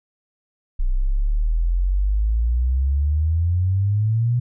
sine exponential sweep, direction up, 30.01 to 123.47 Hz, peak -16 dBFS, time 0.79-4.4 s, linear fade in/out 10 ms, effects none

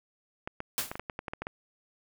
clicks, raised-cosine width 0.5 ms, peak -20 dBFS, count 11, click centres 0.475 / 0.604 / 0.915 / 0.955 / 0.996 / 1.098 / 1.191 / 1.282 / 1.335 / 1.42 / 1.469 s
white noise with exponential decay, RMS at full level -27 dBFS, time 0.78-0.98 s, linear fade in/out 0 ms, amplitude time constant 43 ms
effects none

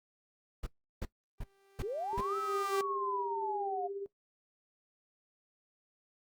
brown noise bursts, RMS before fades -36 dBFS, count 5, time 0.63-2.21 s, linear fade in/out 5 ms, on 36 ms, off 350 ms
sawtooth tone with exponential growth, 393.1 Hz, G4, 5 cents sharp, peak -28 dBFS, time 1.38-2.81 s, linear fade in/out 2 ms, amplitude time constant 310 ms
sine linear two-way sweep, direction up then down, 350 to 1314 to 701 Hz, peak -34 dBFS, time 1.82-3.88 s, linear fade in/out 20 ms, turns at 2.37 s
sine tone with tremolo, 397.4 Hz, G4, 24 cents sharp, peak -35 dBFS, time 2.13-4.06 s, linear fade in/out 0 ms, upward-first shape triangle, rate 17 Hz, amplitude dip 60%
effects noise-tail reverb RT60 0.1 s tail -18 dB re dry + Opus 48 kbps

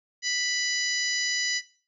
harmonic tone with a mistuned harmonic, 987.8 Hz, B5, in tune, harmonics 2 / 3 / 4 / 5 / 6 / 7, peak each -30 / -35 / -34 / -30 / -31 / -35 dBFS, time 0.22-1.62 s, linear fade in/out 50 ms, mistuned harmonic 4, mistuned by +22 cents, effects noise-tail reverb RT60 0.4 s tail -17 dB re dry

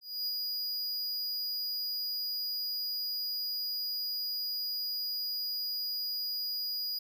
square tone with ADSR envelope, 4895 Hz, D#8, 29 cents flat, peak -31 dBFS, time 0.01-6.99 s, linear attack 260 ms, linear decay 37 ms, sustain -2 dB, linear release 8 ms, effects none

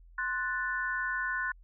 sine chord, F# diminished, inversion second, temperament equal, 1046.5 / 1480 / 1760 Hz, C6 / F#6 / A6, 0 / 0 / 0 cents, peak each -37 / -32 / -35 dBFS, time 0.18-1.52 s, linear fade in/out 5 ms, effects added 42 Hz sine -52 dBFS peak until 1.63 s

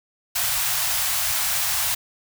white band-stop noise, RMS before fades -23 dBFS, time 0.35-1.95 s, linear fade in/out 10 ms, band 140 to 640 Hz, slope 48 dB/octave, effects none

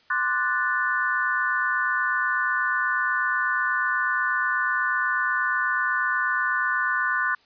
sine chord, D dominant seventh, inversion third, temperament equal, 1046.5 / 1174.7 / 1480 / 1760 Hz, C6 / D6 / F#6 / A6, 0 / 0 / 0 / 0 cents, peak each -29 / -30 / -24 / -27 dBFS, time 0.1-7.35 s, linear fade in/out 5 ms, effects white hiss -59 dBFS RMS until 7.45 s + resampled to 11025 Hz

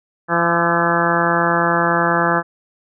harmonic tone with a mistuned harmonic, 170.3 Hz, F3, 43 cents flat, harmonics 1 / 2 / 3 / 4 / 5 / 6 / 7 / 8 / 9 / 10, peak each -23 / -23 / -23 / -23 / -23 / -23 / -23 / -23 / -23 / -23 dBFS, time 0.28-2.43 s, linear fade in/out 50 ms, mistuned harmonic 8, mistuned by -38 cents, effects none

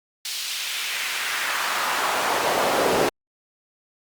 brown noise with high-pass filter sweep, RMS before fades -24 dBFS, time 0.25-3.09 s, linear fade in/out 2 ms, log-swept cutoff 4100 to 420 Hz, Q 1.3, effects Opus 48 kbps

